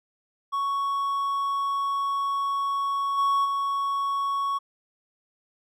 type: tone with level steps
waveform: triangle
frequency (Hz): 1112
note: C#6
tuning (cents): +5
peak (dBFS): -22 / -18 / -22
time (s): 0.52-4.59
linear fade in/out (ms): 20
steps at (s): 3.17 / 3.44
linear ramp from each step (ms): 20
effects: none

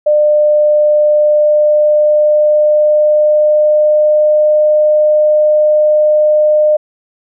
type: tone with pitch glide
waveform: sine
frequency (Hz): 600 to 606.6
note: D5 to D#5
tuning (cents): +37 to -44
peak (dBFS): -6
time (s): 0.06-6.77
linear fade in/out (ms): 10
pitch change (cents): +19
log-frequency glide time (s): 1.2-4.64
effects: none

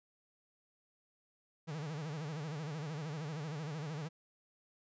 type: tone with vibrato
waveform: 45% pulse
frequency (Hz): 152.8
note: D#3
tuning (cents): -31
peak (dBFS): -39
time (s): 1.67-4.09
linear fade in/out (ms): 20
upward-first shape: sine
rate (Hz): 13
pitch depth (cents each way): 140
effects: resampled to 16000 Hz

